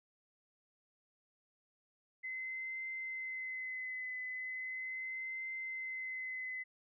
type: tone with vibrato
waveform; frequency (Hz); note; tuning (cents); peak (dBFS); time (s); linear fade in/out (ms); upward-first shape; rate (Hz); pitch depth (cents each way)
sine; 2044; C7; -41; -39; 2.23-6.64; 20; triangle; 0.38; 26
effects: none